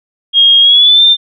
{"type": "tone with pitch glide", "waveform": "sine", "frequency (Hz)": [3254, 3590], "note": ["G#7", "A7"], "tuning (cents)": [-36, 34], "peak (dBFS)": -3, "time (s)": [0.33, 1.17], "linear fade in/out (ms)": 50, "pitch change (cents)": 170, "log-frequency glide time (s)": [0.61, 1.03], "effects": []}